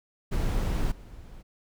brown noise with level steps, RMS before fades -26 / -45 dBFS, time 0.31-1.43 s, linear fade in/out 20 ms, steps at 0.91 s, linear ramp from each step 10 ms, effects none

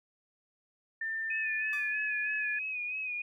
sine tone with pitch glide, 1792 to 1710.1 Hz, A6 to A6, +31 to -50 cents, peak -32 dBFS, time 1.01-2.59 s, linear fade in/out 5 ms, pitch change -81 cents, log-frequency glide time 1.27-2.01 s
sine tone with vibrato, 2500 Hz, D#7, 8 cents sharp, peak -33 dBFS, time 1.3-3.22 s, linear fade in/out 5 ms, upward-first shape sine, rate 3.1 Hz, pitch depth 49 cents each way
sawtooth tone with exponential decay, 1174.7 Hz, D6, in tune, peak -39 dBFS, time 1.73-2.03 s, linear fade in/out 0 ms, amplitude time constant 65 ms
effects none

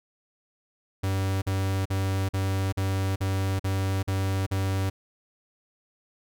45% pulse tone bursts, 96.3 Hz, G2, 30 cents flat, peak -24 dBFS, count 9, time 1.03-4.9 s, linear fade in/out 10 ms, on 390 ms, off 45 ms, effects none

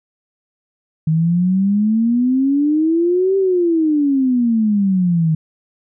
sine exponential two-way sweep, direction up then down, 155.56 to 392 to 155.56 Hz, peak -12 dBFS, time 1.07-5.35 s, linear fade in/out 5 ms, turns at 3.37 s, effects none

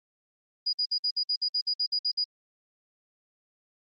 sine tone bursts, 4901 Hz, D#8, 27 cents flat, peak -24 dBFS, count 13, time 0.66-2.243 s, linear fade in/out 10 ms, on 71 ms, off 55 ms, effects Opus 32 kbps

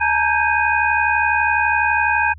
sine tone cluster, 856 / 928 / 1565 / 1625 / 2485 Hz, A5 / A#5 / G6 / G#6 / D#7, -48 / -8 / -3 / -38 / -3 cents, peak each -21 dBFS, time 0-2.34 s, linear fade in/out 20 ms, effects added 78 Hz sine -36 dBFS peak until 2.38 s

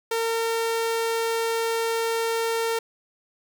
sawtooth tone, 456.2 Hz, A#4, 37 cents flat, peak -19 dBFS, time 0.11-2.79 s, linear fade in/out 5 ms, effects none

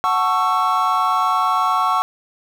triangle chord, F# minor seventh, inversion none, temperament equal with one note detuned, 740 / 880 / 1108.7 / 1331.5 Hz, F#5 / A5 / C#6 / E6, 0 / 0 / 0 / +17 cents, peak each -20 / -22 / -16 / -20 dBFS, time 0.04-2.02 s, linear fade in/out 0 ms, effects 7-bit

